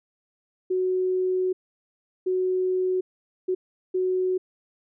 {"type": "tone bursts at uneven times", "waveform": "sine", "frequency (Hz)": 370, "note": "F#4", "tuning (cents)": 0, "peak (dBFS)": -21, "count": 4, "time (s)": [[0.7, 1.53], [2.26, 3.01], [3.48, 3.55], [3.94, 4.38]], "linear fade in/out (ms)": 10, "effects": []}